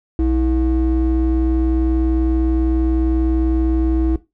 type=ring-modulated tone; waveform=triangle; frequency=192.4 Hz; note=G3; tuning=32 cents flat; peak=-8 dBFS; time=0.19-4.16 s; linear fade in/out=2 ms; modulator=132 Hz; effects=noise-tail reverb RT60 0.2 s tail -17 dB re dry + tanh soft clip ceiling -6 dBFS